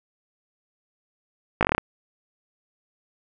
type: slowing click train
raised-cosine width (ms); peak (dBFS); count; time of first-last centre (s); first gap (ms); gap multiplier
0.5; -4; 8; 1.61-1.781; 18; 1.1
effects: none